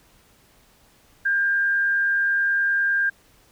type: tone with frequency modulation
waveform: sine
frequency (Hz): 1600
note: G6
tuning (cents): +35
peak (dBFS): -18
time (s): 1.25-3.1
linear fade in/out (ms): 10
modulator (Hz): 90.4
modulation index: 0.35
effects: pink hiss -57 dBFS RMS until 3.51 s